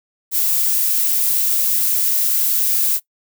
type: noise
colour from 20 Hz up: violet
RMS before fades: -17 dBFS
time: 0.31-3 s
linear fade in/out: 50 ms
effects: noise-tail reverb RT60 0.1 s tail -19 dB re dry